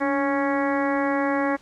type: harmonic tone with a mistuned harmonic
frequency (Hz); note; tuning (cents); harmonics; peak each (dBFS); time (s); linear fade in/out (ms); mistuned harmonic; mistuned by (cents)
277.2; C#4; 0; 1 / 2 / 3 / 4 / 5 / 6 / 7 / 8; -24 / -26 / -29 / -30 / -35 / -32 / -33 / -38; 0-1.57; 20; 1; +50
effects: pink hiss -53 dBFS RMS until 1.61 s + low-pass 7000 Hz 12 dB/octave